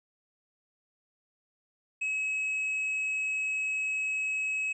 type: tone with tanh clipping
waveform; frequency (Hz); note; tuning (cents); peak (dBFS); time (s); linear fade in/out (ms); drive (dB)
sine; 2565; E7; -48; -29; 2.01-4.73; 10; 3
effects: resampled to 22050 Hz